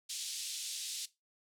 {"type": "band-pass noise", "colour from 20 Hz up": "pink", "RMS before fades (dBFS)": -41, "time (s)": [0.09, 1.06], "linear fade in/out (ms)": 10, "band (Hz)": [3400, 10000], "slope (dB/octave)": 24, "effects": ["noise-tail reverb RT60 0.2 s tail -17 dB re dry"]}